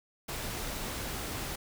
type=noise; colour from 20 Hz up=pink; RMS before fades=-37 dBFS; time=0.28-1.56 s; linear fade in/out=10 ms; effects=none